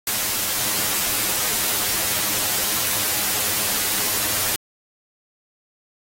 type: noise with comb filter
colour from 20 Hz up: white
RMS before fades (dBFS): -22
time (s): 0.07-4.56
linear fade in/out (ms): 2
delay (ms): 9.6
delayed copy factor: +0.6
effects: AAC 48 kbps